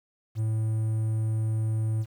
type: tone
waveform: triangle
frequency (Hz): 110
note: A2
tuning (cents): 0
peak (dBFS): -22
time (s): 0.35-2.06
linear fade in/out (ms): 50
effects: 9-bit